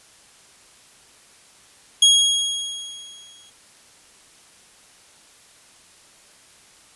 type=tone with exponential decay; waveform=sawtooth; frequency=3295 Hz; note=G#7; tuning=14 cents flat; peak=-6 dBFS; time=2.02-3.5 s; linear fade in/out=5 ms; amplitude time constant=320 ms; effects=white hiss -51 dBFS RMS until 6.95 s + resampled to 24000 Hz